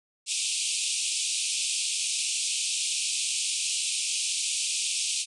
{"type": "band-pass noise", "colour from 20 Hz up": "white", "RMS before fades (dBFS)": -29, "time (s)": [0.26, 5.26], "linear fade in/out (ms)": 50, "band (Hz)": [2400, 9600], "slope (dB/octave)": 96, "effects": []}